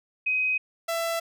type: tone pair in turn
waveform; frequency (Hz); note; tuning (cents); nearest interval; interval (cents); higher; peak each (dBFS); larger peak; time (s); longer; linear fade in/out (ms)
sine / sawtooth; 2519 / 667.2; D#7 / E5; +21 / +21; octave + major seventh; 2300; first; -22; neither; 0.26-0.58 / 0.88-1.2; neither; 10
effects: none